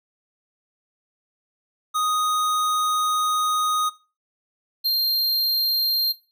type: tone pair in turn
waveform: square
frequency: 1245 / 4188 Hz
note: D#6 / C8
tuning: +1 / +1 cents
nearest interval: octave + major sixth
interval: 2100 cents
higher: second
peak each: -21 / -19 dBFS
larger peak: second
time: 1.94-3.9 / 4.84-6.13 s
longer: first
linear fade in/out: 20 ms
effects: noise-tail reverb RT60 0.3 s tail -17 dB re dry